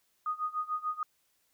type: tone with tremolo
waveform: sine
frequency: 1240 Hz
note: D#6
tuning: 6 cents flat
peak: -28 dBFS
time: 0.26-1.03 s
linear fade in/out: 2 ms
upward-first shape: sine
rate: 6.8 Hz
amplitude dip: 90%
effects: white hiss -73 dBFS RMS until 1.53 s